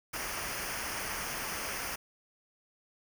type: noise with comb filter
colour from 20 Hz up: pink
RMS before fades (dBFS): -37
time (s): 0.13-1.96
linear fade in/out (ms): 10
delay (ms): 0.26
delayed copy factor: -0.7
effects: none